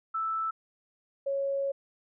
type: tone pair in turn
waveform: sine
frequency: 1318.5 / 552.3 Hz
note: E6 / C#5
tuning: 0 / -6 cents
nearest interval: octave + minor third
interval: 1506 cents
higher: first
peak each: -28 / -27 dBFS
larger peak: second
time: 0.14-0.51 / 1.26-1.72 s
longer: second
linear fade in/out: 10 ms
effects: none